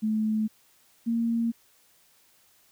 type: tone pair in turn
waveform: sine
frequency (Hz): 216.7 / 231.3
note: A3 / A#3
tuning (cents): -26 / -13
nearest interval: minor second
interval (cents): 113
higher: second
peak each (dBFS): -23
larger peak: neither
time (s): 0.02-0.48 / 1.06-1.52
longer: neither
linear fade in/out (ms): 20
effects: white hiss -62 dBFS RMS until 2.71 s